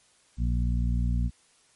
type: harmonic tone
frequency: 59.5 Hz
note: A#1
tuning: 36 cents sharp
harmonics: 1 / 2 / 3 / 4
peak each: -24 / -30 / -34 / -36 dBFS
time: 0.37-1.31 s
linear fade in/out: 50 ms
effects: white hiss -62 dBFS RMS until 1.75 s + MP3 48 kbps